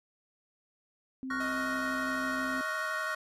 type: tone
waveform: sine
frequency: 261.6 Hz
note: C4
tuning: in tune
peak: -35 dBFS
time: 1.23-2.61 s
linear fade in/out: 0 ms
type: chord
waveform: triangle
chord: Gb major seventh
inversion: second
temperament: equal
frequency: 1108.7 / 1396.9 / 1480 / 1864.7 Hz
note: Db6 / F6 / Gb6 / Bb6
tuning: 0 / 0 / 0 / 0 cents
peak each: -36 dBFS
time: 1.3-3.15 s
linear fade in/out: 5 ms
type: click train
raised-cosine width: 1 ms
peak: -36 dBFS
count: 88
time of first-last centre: 1.31-2.61 s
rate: 66.9 Hz
type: tone with vibrato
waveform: sawtooth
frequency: 628 Hz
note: D#5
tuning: 16 cents sharp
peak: -35 dBFS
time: 1.4-3.15 s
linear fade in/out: 5 ms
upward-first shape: sine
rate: 12 Hz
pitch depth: 18 cents each way
effects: resampled to 32000 Hz